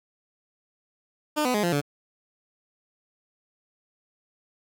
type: tone with pitch steps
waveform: 15% pulse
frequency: 301.9 / 251 / 208.6 / 173.4 / 144.13 Hz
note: D4 / B3 / G#3 / F3 / D3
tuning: +48 / +28 / +8 / -12 / -32 cents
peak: -16 dBFS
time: 1.36-1.815 s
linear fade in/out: 20 ms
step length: 91 ms
effects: none